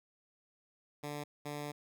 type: tone bursts at uneven times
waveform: 10% pulse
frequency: 146.83 Hz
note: D3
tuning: in tune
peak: -31 dBFS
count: 2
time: 1.03-1.24 / 1.45-1.72 s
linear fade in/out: 10 ms
effects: none